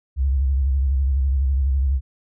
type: tone with vibrato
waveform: sine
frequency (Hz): 67.4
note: C#2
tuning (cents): -48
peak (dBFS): -16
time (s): 0.16-2.01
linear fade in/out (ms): 50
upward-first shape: square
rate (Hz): 12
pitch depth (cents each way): 75
effects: none